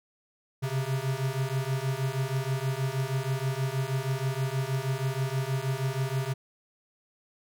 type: beating tone pair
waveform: square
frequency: 130 / 136.3 Hz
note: C3 / C#3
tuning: -11 / -29 cents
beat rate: 6.3 Hz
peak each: -31 dBFS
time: 0.62-6.34 s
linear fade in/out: 20 ms
effects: none